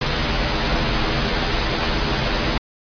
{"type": "noise with comb filter", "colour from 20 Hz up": "pink", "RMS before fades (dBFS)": -20, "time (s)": [0.01, 2.58], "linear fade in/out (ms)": 5, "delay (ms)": 11, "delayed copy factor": -1, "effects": ["resampled to 11025 Hz"]}